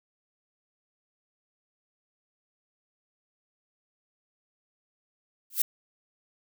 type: noise with exponential growth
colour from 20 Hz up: violet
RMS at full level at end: -18 dBFS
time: 5.5-5.62 s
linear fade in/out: 5 ms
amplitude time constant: 25 ms
effects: none